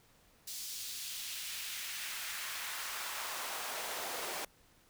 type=noise with high-pass filter sweep; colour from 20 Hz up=pink; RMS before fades=-41 dBFS; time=0.47-4.45 s; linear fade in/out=5 ms; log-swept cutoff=5000 to 460 Hz; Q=1.1; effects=pink hiss -66 dBFS RMS until 4.89 s